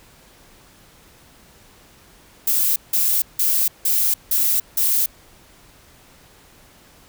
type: noise bursts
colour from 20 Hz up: violet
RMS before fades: -18 dBFS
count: 6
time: 2.47-5.06 s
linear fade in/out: 5 ms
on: 290 ms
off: 170 ms
effects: pink hiss -50 dBFS RMS until 7.08 s